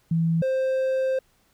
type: tone pair in turn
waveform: sine / triangle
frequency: 164.81 / 525.1 Hz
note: E3 / C5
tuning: 0 / +6 cents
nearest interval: octave + minor sixth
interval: 2006 cents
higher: second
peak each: -19 dBFS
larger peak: neither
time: 0.11-0.42 / 0.42-1.19 s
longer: second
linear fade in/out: 5 ms
effects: pink hiss -64 dBFS RMS until 1.53 s